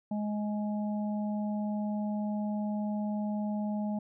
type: harmonic tone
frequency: 209.5 Hz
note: G#3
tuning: 15 cents sharp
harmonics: 1 / 3 / 4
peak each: -30 / -41 / -43 dBFS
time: 0.11-3.99 s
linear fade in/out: 5 ms
effects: none